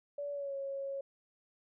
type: tone with pitch glide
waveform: sine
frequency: 574 to 549.7 Hz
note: D5 to C#5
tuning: -40 to -15 cents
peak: -36 dBFS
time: 0.18-1.01 s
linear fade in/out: 5 ms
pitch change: -75 cents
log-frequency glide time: 0.32-0.55 s
effects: none